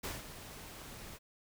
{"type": "noise with ADSR envelope", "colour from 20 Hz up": "pink", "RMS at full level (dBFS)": -39, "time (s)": [0.03, 1.19], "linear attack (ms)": 14, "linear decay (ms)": 180, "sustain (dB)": -10, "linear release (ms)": 40, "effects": []}